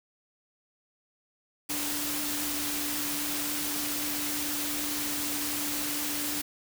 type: tone in noise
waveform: sine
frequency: 293.7 Hz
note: D4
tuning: in tune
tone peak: -37 dBFS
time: 1.69-6.42 s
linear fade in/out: 10 ms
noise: white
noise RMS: -32 dBFS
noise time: 1.69-6.42 s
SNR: -8 dB
effects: none